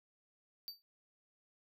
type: tone with exponential decay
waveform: square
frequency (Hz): 4618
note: D8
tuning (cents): -30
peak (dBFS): -39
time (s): 0.68-0.82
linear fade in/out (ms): 0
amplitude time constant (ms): 29
effects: none